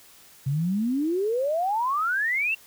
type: exponential sweep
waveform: sine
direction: up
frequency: 130.81 to 2774 Hz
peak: -22 dBFS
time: 0.46-2.55 s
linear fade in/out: 10 ms
effects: white hiss -52 dBFS RMS until 2.66 s